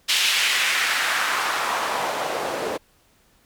white noise with band-pass filter sweep, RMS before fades -23 dBFS, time 0.08-2.78 s, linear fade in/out 20 ms, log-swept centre 3200 to 460 Hz, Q 1.6, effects pink hiss -60 dBFS RMS until 3.45 s

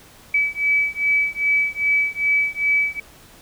sine beating tone pair, 2291 / 2293.5 Hz, D7 / D7, -44 / -42 cents, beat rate 2.5 Hz, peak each -20 dBFS, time 0.34-3 s, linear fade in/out 5 ms, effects pink hiss -47 dBFS RMS until 3.41 s

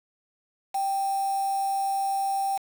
sine tone with quantisation, 784 Hz, G5, in tune, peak -24 dBFS, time 0.74-2.58 s, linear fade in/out 10 ms, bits 6, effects none

